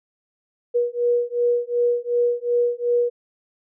sine beating tone pair, 480 / 482.7 Hz, B4 / B4, -49 / -40 cents, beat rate 2.7 Hz, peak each -21 dBFS, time 0.74-3.1 s, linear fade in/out 20 ms, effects none

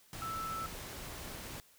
sine tone in noise, 1318.5 Hz, E6, in tune, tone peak -37 dBFS, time 0.22-0.66 s, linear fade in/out 0 ms, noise pink, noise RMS -45 dBFS, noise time 0.13-1.6 s, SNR +5 dB, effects white hiss -64 dBFS RMS until 1.78 s

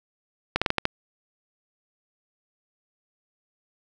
clicks, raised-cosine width 0.3 ms, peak -5 dBFS, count 6, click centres 0.56 / 0.616 / 0.662 / 0.704 / 0.783 / 0.854 s, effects none

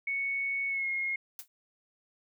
sine tone with pitch glide, 2217 to 2151 Hz, C#7 to C7, 0 to +47 cents, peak -29 dBFS, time 0.07-1.16 s, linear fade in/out 5 ms, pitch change -53 cents, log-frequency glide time 0.68-0.88 s
blue noise with exponential decay, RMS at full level -37 dBFS, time 1.39-1.48 s, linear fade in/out 1 ms, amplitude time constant 19 ms
effects none

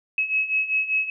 sine beating tone pair, 2567 / 2572.1 Hz, E7 / E7, -47 / -43 cents, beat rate 5.1 Hz, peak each -26 / -22 dBFS, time 0.18-1.1 s, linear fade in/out 2 ms, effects none

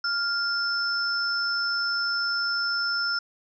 sine tone pair together, 1400 / 5286 Hz, F6 / E8, +4 / +4 cents, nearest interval octave + major seventh, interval 2300 cents, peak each -26 / -27 dBFS, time 0.04-3.19 s, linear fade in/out 5 ms, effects none

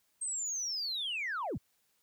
sine linear sweep, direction down, 8460 to 46.25 Hz, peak -32 dBFS, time 0.21-1.58 s, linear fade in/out 10 ms, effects tanh soft clip ceiling -30 dBFS + white hiss -74 dBFS RMS until 2.02 s

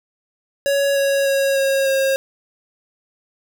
square tone with pitch steps, 559 / 553.9 / 548.8 / 543.7 / 538.7 Hz, C#5 / C#5 / C#5 / C#5 / C#5, +14 / -1 / -17 / -34 / -50 cents, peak -16 dBFS, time 0.66-2.16 s, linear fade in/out 0 ms, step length 300 ms, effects none

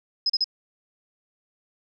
sine tone bursts, 5090 Hz, D#8, 39 cents sharp, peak -19 dBFS, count 3, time 0.26-0.443 s, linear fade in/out 5 ms, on 37 ms, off 36 ms, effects none

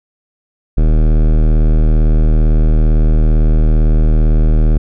sine tone with hard clipping, 38.89 Hz, D#1, in tune, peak -9 dBFS, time 0.77-4.78 s, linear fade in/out 10 ms, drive 18 dB, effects none

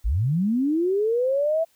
sine linear sweep, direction up, 42.29 to 665 Hz, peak -19 dBFS, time 0.04-1.65 s, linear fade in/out 20 ms, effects white hiss -63 dBFS RMS until 1.75 s

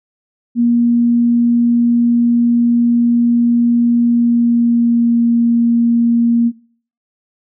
sine tone with pitch glide, 237.2 to 234.5 Hz, A#3 to A#3, +30 to +11 cents, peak -9 dBFS, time 0.55-6.52 s, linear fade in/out 50 ms, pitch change -19 cents, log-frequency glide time 4-5.24 s, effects noise-tail reverb RT60 0.5 s tail -20 dB re dry

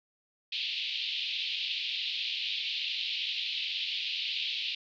pink band-pass noise, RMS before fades -34 dBFS, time 0.52-4.75 s, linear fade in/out 5 ms, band 2600 to 4200 Hz, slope 48 dB/octave, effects none

